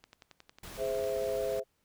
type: click train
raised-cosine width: 0.2 ms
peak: -33 dBFS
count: 12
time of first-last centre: 0.04-1.04 s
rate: 11 Hz
type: noise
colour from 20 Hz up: pink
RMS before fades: -46 dBFS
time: 0.63-1.6 s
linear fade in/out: 5 ms
type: chord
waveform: sine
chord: Ab augmented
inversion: none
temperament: equal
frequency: 415.3 / 523.3 / 659.3 Hz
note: Ab4 / C5 / E5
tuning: 0 / 0 / 0 cents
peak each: -35 / -33 / -35 dBFS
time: 0.77-1.64 s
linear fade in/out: 50 ms
effects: pink hiss -75 dBFS RMS until 1.84 s